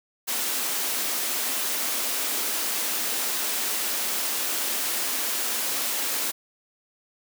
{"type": "high-pass noise", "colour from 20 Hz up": "white", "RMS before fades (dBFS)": -27, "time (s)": [0.27, 6.32], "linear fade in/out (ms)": 20, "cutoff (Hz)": 210, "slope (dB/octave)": 48, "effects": []}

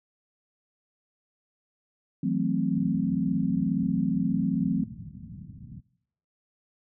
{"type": "chord", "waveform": "sine", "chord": "F# half-diminished seventh", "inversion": "third", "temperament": "equal with one note detuned", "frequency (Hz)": [162.83, 185, 220, 261.6], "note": ["E3", "F#3", "A3", "C4"], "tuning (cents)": [-21, 0, 0, 0], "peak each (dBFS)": [-30, -27, -30, -28], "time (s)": [2.23, 4.84], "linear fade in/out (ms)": 5}
{"type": "low-pass noise", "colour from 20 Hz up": "pink", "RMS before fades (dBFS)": -38, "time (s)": [2.71, 5.81], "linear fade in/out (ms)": 20, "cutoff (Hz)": 230, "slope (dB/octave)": 48}
{"effects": ["noise-tail reverb RT60 0.8 s tail -23 dB re dry", "high-pass 100 Hz 12 dB/octave"]}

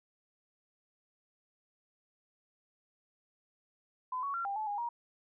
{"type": "tone with pitch steps", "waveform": "sine", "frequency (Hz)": [1014, 1118, 1371, 797, 864, 819, 946], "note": ["B5", "C#6", "F6", "G5", "A5", "G#5", "A#5"], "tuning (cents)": [45, 14, -32, 28, -32, -24, 25], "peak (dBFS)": -33, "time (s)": [4.12, 4.89], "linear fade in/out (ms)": 5, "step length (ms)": 110, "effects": []}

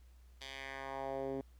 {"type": "tone with band-pass filter sweep", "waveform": "10% pulse", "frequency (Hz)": 135.3, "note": "C#3", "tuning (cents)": -42, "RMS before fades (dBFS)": -42, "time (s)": [0.41, 1.41], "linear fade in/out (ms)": 2, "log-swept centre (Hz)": [3800, 310], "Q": 1.7, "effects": ["added 61 Hz sine -57 dBFS peak until 1.59 s", "pink hiss -73 dBFS RMS until 1.59 s"]}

